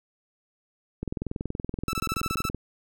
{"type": "click train", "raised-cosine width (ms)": 3, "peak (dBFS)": -17, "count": 33, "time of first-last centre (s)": [1.03, 2.547], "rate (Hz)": 21.1}
{"type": "tone bursts", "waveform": "sawtooth", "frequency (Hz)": 1318.5, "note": "E6", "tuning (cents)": 0, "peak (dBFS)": -25, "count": 9, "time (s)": [1.88, 2.49], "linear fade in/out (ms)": 2, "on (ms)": 50, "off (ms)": 20}
{"effects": []}